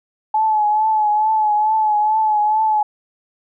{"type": "tone with vibrato", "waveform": "sine", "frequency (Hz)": 857, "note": "A5", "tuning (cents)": -46, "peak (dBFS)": -13, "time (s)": [0.34, 2.83], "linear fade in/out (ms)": 5, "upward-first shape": "triangle", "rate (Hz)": 2.3, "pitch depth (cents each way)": 47, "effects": []}